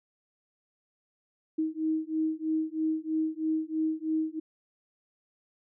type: beating tone pair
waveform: sine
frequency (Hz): 314.3 / 317.4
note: D#4 / D#4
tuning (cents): +18 / +35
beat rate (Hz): 3.1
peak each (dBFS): -30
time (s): 1.58-4.4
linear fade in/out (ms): 10
effects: none